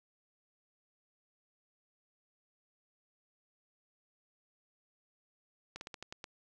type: slowing click train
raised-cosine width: 0.2 ms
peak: -26 dBFS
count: 7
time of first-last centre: 5.76-6.242 s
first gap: 51 ms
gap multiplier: 1.18
effects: none